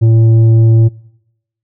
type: tone with tanh clipping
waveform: sine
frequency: 113.1 Hz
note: A2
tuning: 48 cents sharp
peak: -6 dBFS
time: 0.01-0.89 s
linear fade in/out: 20 ms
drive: 7 dB
effects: noise-tail reverb RT60 0.9 s tail -25 dB re dry